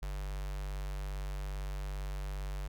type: tone with notch filter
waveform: square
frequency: 48.8 Hz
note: G1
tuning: 7 cents flat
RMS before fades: -38 dBFS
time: 0.02-2.68 s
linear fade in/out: 10 ms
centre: 270 Hz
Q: 0.89
effects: none